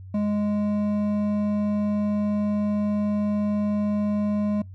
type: tone with hard clipping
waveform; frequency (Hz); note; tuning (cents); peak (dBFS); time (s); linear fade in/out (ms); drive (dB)
sine; 207.7; G#3; 0; -23; 0.14-4.62; 5; 8
effects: noise-tail reverb RT60 0.2 s tail -25 dB re dry + added 94 Hz sine -38 dBFS peak until 4.74 s